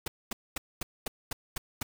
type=noise bursts; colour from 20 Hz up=pink; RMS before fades=-33 dBFS; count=8; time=0.06-1.83 s; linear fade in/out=5 ms; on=20 ms; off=230 ms; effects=none